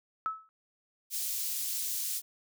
sine tone with exponential decay, 1300 Hz, E6, 24 cents flat, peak -26 dBFS, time 0.26-0.49 s, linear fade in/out 0 ms, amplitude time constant 50 ms
white high-pass noise, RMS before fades -34 dBFS, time 1.1-2.22 s, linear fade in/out 50 ms, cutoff 4600 Hz, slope 12 dB/octave
effects none

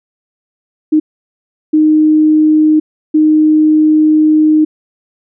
sine tone bursts at uneven times, 308.7 Hz, D#4, 14 cents flat, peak -5 dBFS, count 3, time 0.92-1 / 1.73-2.8 / 3.14-4.65 s, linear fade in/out 10 ms, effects none

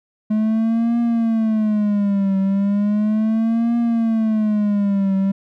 triangle tone with vibrato, 213.2 Hz, G#3, 46 cents sharp, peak -13 dBFS, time 0.3-5.32 s, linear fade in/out 10 ms, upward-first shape triangle, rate 0.36 Hz, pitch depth 180 cents each way, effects none

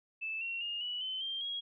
sine tone with pitch steps, 2631 / 2732 / 2836 / 2945 / 3057 / 3174 / 3296 Hz, E7 / F7 / F7 / F#7 / G7 / G7 / G#7, -4 / -39 / +26 / -9 / -44 / +21 / -14 cents, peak -35 dBFS, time 0.21-1.61 s, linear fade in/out 20 ms, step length 200 ms, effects none

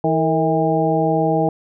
harmonic tone with a mistuned harmonic, 161.2 Hz, E3, 38 cents flat, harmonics 1 / 2 / 3 / 4 / 5, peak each -21 / -21 / -21 / -21 / -21 dBFS, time 0.04-1.49 s, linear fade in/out 2 ms, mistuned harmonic 3, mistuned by -74 cents, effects none

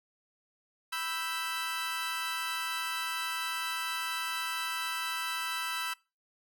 20% pulse chord, E minor, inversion second, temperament equal, 987.8 / 1318.5 / 1568 Hz, B5 / E6 / G6, 0 / 0 / 0 cents, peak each -34 / -30 / -34 dBFS, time 0.92-5.94 s, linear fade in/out 10 ms, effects noise-tail reverb RT60 0.3 s tail -24 dB re dry

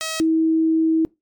5% pulse / sine tone pair in turn, 640 / 321.8 Hz, D#5 / E4, +49 / -42 cents, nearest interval octave, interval 1191 cents, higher first, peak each -13 / -14 dBFS, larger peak first, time 0.01-0.2 / 0.2-1.05 s, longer second, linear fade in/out 0 ms, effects noise-tail reverb RT60 0.2 s tail -22 dB re dry + MP3 96 kbps

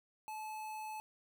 square tone with notch filter, 864 Hz, A5, 32 cents flat, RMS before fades -44 dBFS, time 0.28-1 s, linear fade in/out 0 ms, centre 5000 Hz, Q 1.6, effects none

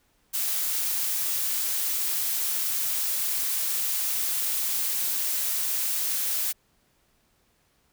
blue noise, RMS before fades -27 dBFS, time 0.33-6.53 s, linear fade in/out 20 ms, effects pink hiss -67 dBFS RMS until 7.92 s

